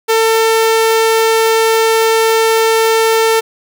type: tone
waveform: sawtooth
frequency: 448.2 Hz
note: A4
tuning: 32 cents sharp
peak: -5 dBFS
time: 0.08-3.41 s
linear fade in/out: 20 ms
effects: none